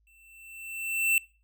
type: tone with exponential growth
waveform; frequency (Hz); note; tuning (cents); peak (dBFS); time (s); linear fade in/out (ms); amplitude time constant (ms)
square; 2680; E7; +28; -20; 0.07-1.18; 1; 240
effects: noise-tail reverb RT60 0.4 s tail -25 dB re dry + added 53 Hz sine -65 dBFS peak until 1.43 s